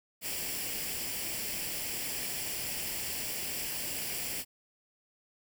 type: noise with comb filter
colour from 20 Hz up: white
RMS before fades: -36 dBFS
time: 0.21-4.45 s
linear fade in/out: 50 ms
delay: 0.39 ms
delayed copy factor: +0.6
effects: none